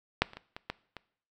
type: clicks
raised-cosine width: 0.3 ms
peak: -6 / -30 / -26 / -24 / -17 / -25 dBFS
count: 6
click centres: 0.22 / 0.334 / 0.37 / 0.565 / 0.7 / 0.967 s
effects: noise-tail reverb RT60 0.6 s tail -21 dB re dry